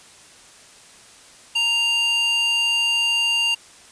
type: tone with high-pass filter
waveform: square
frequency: 931 Hz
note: A#5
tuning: 2 cents flat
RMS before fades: -20 dBFS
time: 1.55-3.55 s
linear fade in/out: 10 ms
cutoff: 2400 Hz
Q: 7
effects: white hiss -47 dBFS RMS until 3.91 s + resampled to 22050 Hz